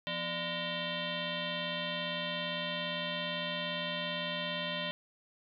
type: tone with frequency modulation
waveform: sine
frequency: 1864.7 Hz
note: A#6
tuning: in tune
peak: -33 dBFS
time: 0.07-4.91 s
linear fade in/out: 0 ms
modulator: 423 Hz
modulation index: 4.3
effects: none